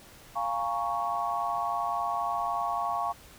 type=chord; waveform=sine; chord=Bb minor seventh; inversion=second; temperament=equal with one note detuned; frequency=698.5 / 822 / 932.3 / 1108.7 Hz; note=F5 / Ab5 / Bb5 / Db6; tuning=0 / -18 / 0 / 0 cents; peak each=-32 / -34 / -36 / -31 dBFS; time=0.35-3.13 s; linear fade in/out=20 ms; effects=pink hiss -52 dBFS RMS until 3.38 s